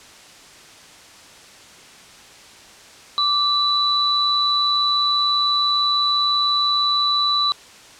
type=tone pair together; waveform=sine; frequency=1172 / 3963 Hz; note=D6 / B7; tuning=-4 / +5 cents; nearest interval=octave + major sixth; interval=2109 cents; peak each=-21 / -17 dBFS; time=3.18-7.52 s; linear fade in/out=0 ms; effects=white hiss -44 dBFS RMS until 7.99 s + low-pass 7000 Hz 12 dB/octave